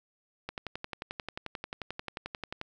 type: click train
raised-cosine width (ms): 0.3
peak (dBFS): -20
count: 25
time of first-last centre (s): 0.49-2.614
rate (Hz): 11.3
effects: none